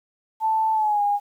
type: tone with pitch glide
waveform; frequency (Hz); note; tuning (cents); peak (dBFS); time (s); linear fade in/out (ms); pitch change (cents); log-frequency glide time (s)
sine; 881 to 817.3; A5 to G#5; +2 to -28; -18; 0.4-1.2; 50; -130; 0.73-1.02
effects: 9-bit